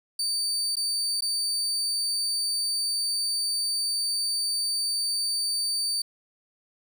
30% pulse tone with dropouts, 4601 Hz, D8, 36 cents flat, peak -22 dBFS, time 0.19-6.02 s, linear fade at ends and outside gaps 5 ms, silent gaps 0.756-0.767 / 1.208-1.221 s, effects none

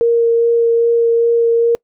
sine tone with vibrato, 465.3 Hz, A#4, 3 cents flat, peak -9 dBFS, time 0.01-1.75 s, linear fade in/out 0 ms, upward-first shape sine, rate 2.5 Hz, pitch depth 9 cents each way, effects noise-tail reverb RT60 0.1 s tail -26 dB re dry

